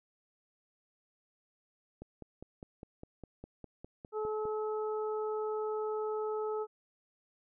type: click train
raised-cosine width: 2 ms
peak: -32 dBFS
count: 13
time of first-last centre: 2.02-4.454 s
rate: 4.93 Hz
type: harmonic tone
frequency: 430 Hz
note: A4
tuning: 40 cents flat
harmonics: 1 / 2 / 3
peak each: -33 / -42 / -43 dBFS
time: 4.12-6.67 s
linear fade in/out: 50 ms
effects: none